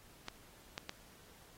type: clicks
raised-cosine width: 0.2 ms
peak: -23 / -21 / -22 dBFS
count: 3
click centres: 0.284 / 0.779 / 0.894 s
effects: pink hiss -61 dBFS RMS until 1.57 s + AAC 48 kbps